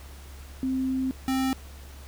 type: tone pair in turn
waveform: sine / square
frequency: 261.6 / 263.4 Hz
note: C4 / C4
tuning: 0 / +12 cents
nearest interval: unison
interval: 12 cents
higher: second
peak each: -24 dBFS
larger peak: neither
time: 0.63-1.11 / 1.28-1.53 s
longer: first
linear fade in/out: 0 ms
effects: added 69 Hz sine -42 dBFS peak until 2.07 s + pink hiss -50 dBFS RMS until 2.07 s